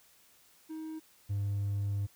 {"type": "tone pair in turn", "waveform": "triangle", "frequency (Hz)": [316, 100.66], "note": ["D#4", "G2"], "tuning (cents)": [27, 46], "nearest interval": "octave + minor sixth", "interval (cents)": 1981, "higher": "first", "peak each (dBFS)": [-36, -27], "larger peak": "second", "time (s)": [[0.69, 1], [1.29, 2.07]], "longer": "second", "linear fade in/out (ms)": 20, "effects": ["tanh soft clip ceiling -25 dBFS", "white hiss -63 dBFS RMS until 2.15 s"]}